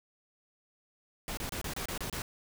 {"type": "noise bursts", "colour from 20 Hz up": "pink", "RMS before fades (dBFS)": -37, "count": 8, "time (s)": [1.28, 2.219], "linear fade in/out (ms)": 0, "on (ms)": 92, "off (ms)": 29, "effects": []}